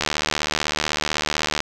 click train, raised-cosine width 0.2 ms, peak -3 dBFS, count 122, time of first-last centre 0.01-1.604 s, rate 75.9 Hz, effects none

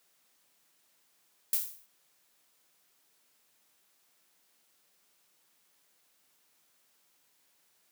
violet noise with exponential decay, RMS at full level -25 dBFS, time 1.53-1.86 s, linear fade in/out 2 ms, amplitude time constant 70 ms, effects white hiss -70 dBFS RMS until 7.91 s + high-pass 150 Hz 12 dB/octave

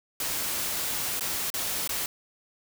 white noise with dropouts, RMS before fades -30 dBFS, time 0.2-2.06 s, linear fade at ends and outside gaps 2 ms, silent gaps 1.196-1.208 / 1.502-1.54 / 1.876-1.892 s, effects none

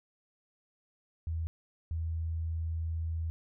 sine tone bursts at uneven times, 81.6 Hz, E2, 17 cents flat, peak -31 dBFS, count 2, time 1.27-1.47 / 1.91-3.3 s, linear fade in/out 0 ms, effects none

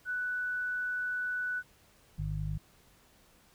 sine tone, 1486 Hz, F#6, 7 cents sharp, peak -31 dBFS, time 0.05-1.63 s, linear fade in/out 50 ms
harmonic tone, 50.8 Hz, G#1, 38 cents flat, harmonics 1 / 2 / 3, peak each -36 / -38 / -35 dBFS, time 2.18-2.58 s, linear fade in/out 10 ms
effects pink hiss -63 dBFS RMS until 3.54 s

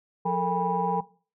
sine tone cluster, 177.8 / 436.5 / 458.3 / 807 / 979 Hz, F3 / A4 / A#4 / G#5 / B5, +31 / -14 / -29 / -50 / -15 cents, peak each -29 / -34 / -31 / -27 / -30 dBFS, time 0.25-1.01 s, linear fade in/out 10 ms, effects noise-tail reverb RT60 0.4 s tail -19 dB re dry + tanh soft clip ceiling -12 dBFS

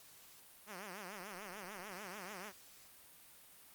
5% pulse tone with vibrato, 194.4 Hz, G3, 14 cents flat, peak -35 dBFS, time 0.66-2.53 s, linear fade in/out 50 ms, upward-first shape triangle, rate 6.8 Hz, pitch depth 220 cents each way, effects white hiss -60 dBFS RMS until 3.74 s + Opus 48 kbps

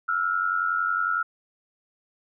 sine tone pair together, 1329 / 1419.9 Hz, E6 / F6, +14 / +28 cents, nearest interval minor second, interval 114 cents, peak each -25 dBFS, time 0.08-1.23 s, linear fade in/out 10 ms, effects none

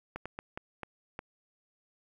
slowing click train, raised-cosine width 0.5 ms, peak -23 dBFS, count 6, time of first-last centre 0.16-1.191 s, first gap 96 ms, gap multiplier 1.39, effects 10-bit

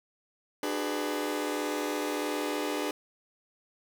sawtooth chord, G# half-diminished seventh, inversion second, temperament just, 299 / 373.8 / 415.3 / 498.4 Hz, D4 / F#4 / G#4 / B4, +31 / +18 / 0 / +16 cents, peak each -29 / -35 / -31 / -33 dBFS, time 0.63-2.91 s, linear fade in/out 2 ms, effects none

